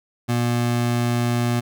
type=tone; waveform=25% pulse; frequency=120 Hz; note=B2; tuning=49 cents flat; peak=-15 dBFS; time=0.28-1.61 s; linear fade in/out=20 ms; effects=none